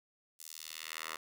10% pulse tone with high-pass filter sweep, 79.6 Hz, D#2, 40 cents sharp, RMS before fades -45 dBFS, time 0.39-1.17 s, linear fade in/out 10 ms, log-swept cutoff 7500 to 1100 Hz, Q 1, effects none

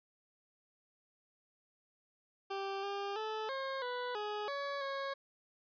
20% pulse tone with pitch steps, 391.7 / 400.1 / 435.3 / 537 / 493.4 / 419 / 563 / 549 Hz, G4 / G4 / A4 / C5 / B4 / G#4 / C#5 / C#5, -1 / +35 / -19 / +45 / -2 / +15 / +27 / -17 cents, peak -32 dBFS, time 2.5-5.14 s, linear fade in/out 10 ms, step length 330 ms, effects resampled to 11025 Hz

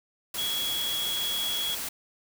sine tone in noise, 3340 Hz, G#7, 9 cents sharp, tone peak -28 dBFS, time 0.38-1.75 s, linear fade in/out 5 ms, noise white, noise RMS -34 dBFS, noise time 0.34-1.89 s, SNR +3 dB, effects none

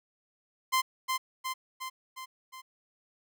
sawtooth tone with echo, 1040 Hz, C6, 11 cents flat, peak -20 dBFS, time 0.72-0.82 s, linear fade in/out 20 ms, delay 360 ms, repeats 5, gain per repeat -4 dB, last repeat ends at 2.62 s, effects none

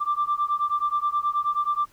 sine beating tone pair, 1174.7 / 1184.1 Hz, D6 / D6, 0 / +14 cents, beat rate 9.4 Hz, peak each -24 dBFS, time 0-1.86 s, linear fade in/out 20 ms, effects tanh soft clip ceiling -15 dBFS + pink hiss -58 dBFS RMS until 1.92 s

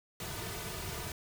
pink noise with comb filter, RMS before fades -40 dBFS, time 0.2-1.12 s, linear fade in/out 2 ms, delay 3.7 ms, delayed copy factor -0.8, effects none

